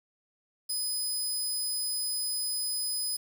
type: tone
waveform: 15% pulse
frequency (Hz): 5010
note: D#8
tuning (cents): +11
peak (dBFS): -24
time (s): 0.69-3.17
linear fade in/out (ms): 10
effects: 9-bit